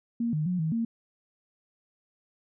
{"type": "tone with pitch steps", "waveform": "sine", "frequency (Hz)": [233.9, 153.1, 180.3, 159, 229.4], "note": ["A#3", "D#3", "F#3", "D#3", "A#3"], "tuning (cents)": [6, -28, -45, 38, -28], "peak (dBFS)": -25, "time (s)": [0.2, 0.85], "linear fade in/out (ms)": 5, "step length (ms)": 130, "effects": []}